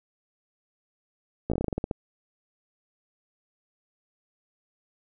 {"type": "slowing click train", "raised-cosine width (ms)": 2, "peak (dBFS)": -14, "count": 12, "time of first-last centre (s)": [1.5, 1.912], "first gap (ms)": 16, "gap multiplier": 1.16, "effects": []}